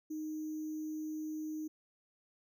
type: tone with sample-and-hold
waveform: sine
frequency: 310 Hz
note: D#4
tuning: 6 cents flat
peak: -37 dBFS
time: 0.1-1.68 s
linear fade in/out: 10 ms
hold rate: 6300 Hz
effects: none